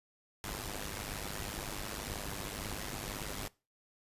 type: noise with amplitude modulation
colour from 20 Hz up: pink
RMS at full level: -37 dBFS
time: 0.44-3.48 s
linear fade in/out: 0 ms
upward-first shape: sine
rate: 102 Hz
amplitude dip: 80%
effects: noise-tail reverb RT60 0.3 s tail -22 dB re dry + resampled to 32000 Hz